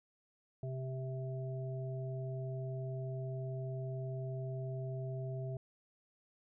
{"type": "harmonic tone", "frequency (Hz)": 130.81, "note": "C3", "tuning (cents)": 0, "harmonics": [1, 3, 5], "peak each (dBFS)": [-38, -47, -47], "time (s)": [0.63, 5.57], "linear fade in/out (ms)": 2, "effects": []}